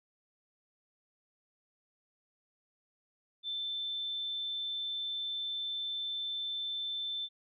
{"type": "tone", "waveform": "sine", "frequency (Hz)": 3540, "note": "A7", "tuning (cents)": 10, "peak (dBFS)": -34, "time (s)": [3.43, 7.29], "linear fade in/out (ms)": 50, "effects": []}